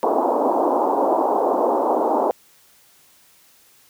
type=band-pass noise; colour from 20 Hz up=white; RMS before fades=-19 dBFS; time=0.03-2.31 s; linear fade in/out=0 ms; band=260 to 970 Hz; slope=48 dB/octave; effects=white hiss -54 dBFS RMS until 3.89 s + high-pass 60 Hz 12 dB/octave